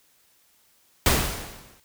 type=noise with exponential decay; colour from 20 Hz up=pink; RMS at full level=-17 dBFS; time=1.06-1.8 s; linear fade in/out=1 ms; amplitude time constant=160 ms; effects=white hiss -62 dBFS RMS until 1.84 s